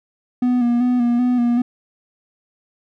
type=tone with vibrato; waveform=triangle; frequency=243.4 Hz; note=B3; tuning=25 cents flat; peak=-12 dBFS; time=0.42-1.62 s; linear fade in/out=5 ms; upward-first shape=square; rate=2.6 Hz; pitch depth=32 cents each way; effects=none